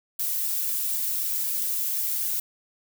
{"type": "noise with flanger", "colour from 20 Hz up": "violet", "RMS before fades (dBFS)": -27, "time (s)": [0.19, 2.4], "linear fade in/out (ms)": 5, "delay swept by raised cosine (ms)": [1.7, 2.8], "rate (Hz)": 3.9, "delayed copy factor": 0.8, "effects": []}